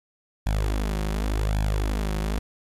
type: tone with flanger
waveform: sawtooth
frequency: 51.91 Hz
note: G#1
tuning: in tune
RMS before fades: -25 dBFS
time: 0.46-2.39 s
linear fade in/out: 5 ms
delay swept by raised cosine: 1.2 to 5.5 ms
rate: 0.88 Hz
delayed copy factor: +0.85
effects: resampled to 32000 Hz + 9-bit